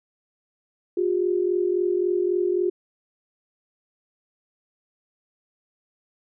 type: tone pair together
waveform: sine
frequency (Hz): 357 / 400.7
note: F4 / G4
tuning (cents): +38 / +38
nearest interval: major second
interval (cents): 200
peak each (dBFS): -21 / -25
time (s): 0.97-2.7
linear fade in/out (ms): 5
effects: none